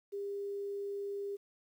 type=tone with quantisation; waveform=sine; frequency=401.7 Hz; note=G4; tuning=42 cents sharp; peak=-36 dBFS; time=0.12-1.37 s; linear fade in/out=20 ms; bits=11; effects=none